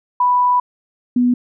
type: tone pair in turn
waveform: sine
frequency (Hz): 987.8 / 245.8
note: B5 / B3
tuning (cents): 0 / -8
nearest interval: 2 octaves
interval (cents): 2408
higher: first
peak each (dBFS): -11 / -11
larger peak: neither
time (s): 0.2-0.6 / 1.16-1.34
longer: first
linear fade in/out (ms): 5
effects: none